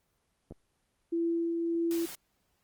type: clicks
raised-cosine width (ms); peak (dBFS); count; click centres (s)
2; -31; 2; 0.51 / 0.522
type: tone with tremolo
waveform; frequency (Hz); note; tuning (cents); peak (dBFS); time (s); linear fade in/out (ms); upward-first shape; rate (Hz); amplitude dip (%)
sine; 335.7; E4; +32; -26; 1.12-2.06; 10; triangle; 1.7; 30
type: noise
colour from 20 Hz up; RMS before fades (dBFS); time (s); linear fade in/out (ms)
white; -43; 1.91-2.15; 0
effects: pink hiss -75 dBFS RMS until 2.63 s + Opus 24 kbps